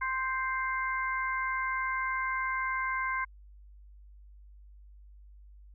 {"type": "harmonic tone", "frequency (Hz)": 523.3, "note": "C5", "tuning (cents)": 0, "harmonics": [2, 3, 4], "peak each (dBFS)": [-32, -34, -35], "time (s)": [0.01, 3.25], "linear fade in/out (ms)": 10, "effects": ["added 50 Hz sine -50 dBFS peak until 5.74 s"]}